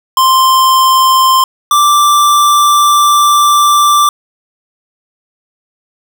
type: tone pair in turn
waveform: square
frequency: 1046.5 / 1174.7 Hz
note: C6 / D6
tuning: 0 / 0 cents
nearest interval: major second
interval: 200 cents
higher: second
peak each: -6 dBFS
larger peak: neither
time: 0.17-1.44 / 1.71-4.09 s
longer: second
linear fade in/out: 2 ms
effects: none